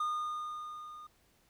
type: tone with level ramp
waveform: triangle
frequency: 1222 Hz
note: D#6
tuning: 32 cents flat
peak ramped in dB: -28 to -45 dBFS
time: 0-1.07 s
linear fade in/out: 5 ms
effects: pink hiss -69 dBFS RMS until 1.49 s